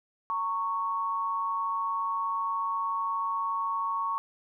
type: tone pair together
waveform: sine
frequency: 916.7 / 1108.7 Hz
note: A#5 / C#6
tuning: -29 / 0 cents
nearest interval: minor third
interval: 329 cents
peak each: -34 / -28 dBFS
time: 0.3-4.18 s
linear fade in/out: 0 ms
effects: none